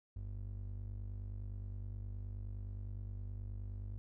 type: ring-modulated tone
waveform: triangle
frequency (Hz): 73.42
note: D2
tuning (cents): 0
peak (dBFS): -36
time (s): 0.16-3.98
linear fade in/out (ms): 0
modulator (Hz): 24.8
effects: none